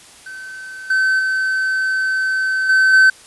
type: tone with level steps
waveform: triangle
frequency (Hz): 1534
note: G6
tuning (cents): -38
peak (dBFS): -28 / -11 / -14 / -8 / -5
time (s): 0.26-3.1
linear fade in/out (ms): 5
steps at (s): 0.9 / 1.19 / 2.69 / 2.93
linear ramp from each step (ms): 5
effects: white hiss -43 dBFS RMS until 3.26 s + resampled to 24000 Hz

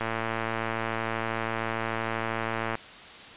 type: click train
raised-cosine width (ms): 0.5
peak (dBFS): -14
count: 311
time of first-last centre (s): 0.01-2.753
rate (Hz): 113
effects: white hiss -45 dBFS RMS until 3.36 s + resampled to 8000 Hz

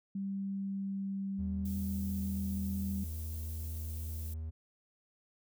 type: tone with pitch glide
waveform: sine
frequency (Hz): 196 to 194.42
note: G3 to G3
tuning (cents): 0 to -14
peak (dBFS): -34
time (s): 0.15-3.04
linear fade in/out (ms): 5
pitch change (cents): -14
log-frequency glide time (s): 0.52-2.25
type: tone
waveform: triangle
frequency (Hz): 79.5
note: D#2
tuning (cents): +38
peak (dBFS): -35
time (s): 1.38-4.51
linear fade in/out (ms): 20
type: noise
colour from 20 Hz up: violet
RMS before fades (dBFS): -49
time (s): 1.65-4.34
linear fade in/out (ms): 5
effects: none

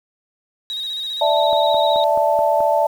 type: tone with vibrato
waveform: sine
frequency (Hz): 3785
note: A#7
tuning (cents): +26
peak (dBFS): -23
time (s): 0.7-2.04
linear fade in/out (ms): 0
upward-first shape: square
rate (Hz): 15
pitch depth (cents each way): 30
type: chord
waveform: sine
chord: D suspended second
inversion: none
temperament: just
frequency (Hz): 587.3 / 660.7 / 881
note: D5 / E5 / A5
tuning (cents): 0 / +4 / +2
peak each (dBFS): -18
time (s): 1.21-2.87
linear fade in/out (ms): 5
type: click train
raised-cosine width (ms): 1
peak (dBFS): -18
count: 6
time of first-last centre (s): 1.53-2.605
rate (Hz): 4.65
effects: 7-bit

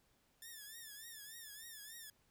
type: tone with vibrato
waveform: 5% pulse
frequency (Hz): 1764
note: A6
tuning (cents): +4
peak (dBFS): -40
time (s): 0.42-2.1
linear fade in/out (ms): 2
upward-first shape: triangle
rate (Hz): 3.4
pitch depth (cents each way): 130
effects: pink hiss -75 dBFS RMS until 2.3 s

